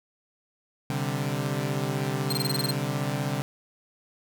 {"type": "chord", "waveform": "sawtooth", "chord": "C suspended second", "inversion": "none", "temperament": "equal", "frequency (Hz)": [130.81, 146.83, 196], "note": ["C3", "D3", "G3"], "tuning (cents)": [0, 0, 0], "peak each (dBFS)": [-26, -26, -30], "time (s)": [0.9, 3.42], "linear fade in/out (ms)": 0}
{"type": "tone bursts", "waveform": "sawtooth", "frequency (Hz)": 4186, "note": "C8", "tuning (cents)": 0, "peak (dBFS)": -23, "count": 9, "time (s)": [2.3, 2.711], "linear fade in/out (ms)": 5, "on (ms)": 27, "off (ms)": 21}
{"effects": []}